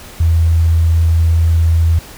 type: tone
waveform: sine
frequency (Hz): 82.41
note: E2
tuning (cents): 0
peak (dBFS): -8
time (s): 0.2-1.99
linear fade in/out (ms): 5
effects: pink hiss -35 dBFS RMS until 2.17 s